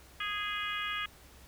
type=harmonic tone; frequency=414 Hz; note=G#4; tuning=5 cents flat; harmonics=3 / 4 / 5 / 6 / 7 / 8; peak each=-38 / -39 / -40 / -41 / -41 / -42 dBFS; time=0.2-1.06 s; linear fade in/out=5 ms; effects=added 65 Hz sine -58 dBFS peak until 1.47 s + pink hiss -57 dBFS RMS until 1.47 s